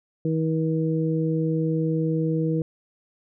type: harmonic tone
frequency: 160 Hz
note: D#3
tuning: 49 cents sharp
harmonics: 1 / 2 / 3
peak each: -23 / -26 / -28 dBFS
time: 0.25-2.62 s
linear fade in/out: 2 ms
effects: none